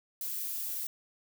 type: noise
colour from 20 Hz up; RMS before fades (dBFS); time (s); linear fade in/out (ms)
violet; -36; 0.21-0.87; 2
effects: none